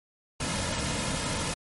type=noise with comb filter; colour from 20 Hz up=pink; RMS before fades=-30 dBFS; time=0.4-1.54 s; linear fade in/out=5 ms; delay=2.6 ms; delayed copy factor=-0.6; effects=MP3 48 kbps